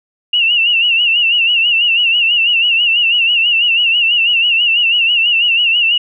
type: tone with vibrato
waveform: sine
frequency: 2794 Hz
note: F7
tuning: in tune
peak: -9 dBFS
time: 0.33-5.98 s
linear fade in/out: 5 ms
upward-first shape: sine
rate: 6.1 Hz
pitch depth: 89 cents each way
effects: none